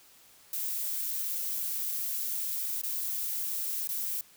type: noise with dropouts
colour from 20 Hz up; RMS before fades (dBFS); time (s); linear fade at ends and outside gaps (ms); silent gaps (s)
violet; -33; 0.53-4.21; 2; 2.815-2.834 / 3.874-3.89
effects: white hiss -58 dBFS RMS until 4.36 s